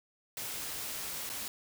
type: noise with dropouts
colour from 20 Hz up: white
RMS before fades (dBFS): -39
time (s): 0.37-1.48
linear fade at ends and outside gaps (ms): 1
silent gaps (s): 1.293-1.299
effects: none